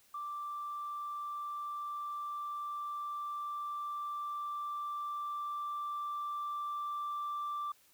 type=tone with level ramp; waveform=sine; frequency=1174.7 Hz; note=D6; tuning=in tune; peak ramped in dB=-37 to -33 dBFS; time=0.14-7.72 s; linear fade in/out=5 ms; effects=tanh soft clip ceiling -33 dBFS + white hiss -66 dBFS RMS until 7.93 s